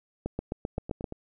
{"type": "two click trains", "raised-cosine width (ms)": 2, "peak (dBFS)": [-23, -17], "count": [4, 7], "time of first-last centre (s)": [[0.78, 1.124], [0.26, 1.042]], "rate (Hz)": [8.73, 7.67], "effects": []}